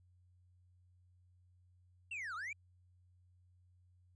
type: linear two-way sweep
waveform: triangle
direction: down then up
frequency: 2794 to 1200 to 2421 Hz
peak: -39 dBFS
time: 2.11-2.53 s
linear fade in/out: 5 ms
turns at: 2.35 s
effects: added 90 Hz sine -65 dBFS peak until 4.15 s + resampled to 22050 Hz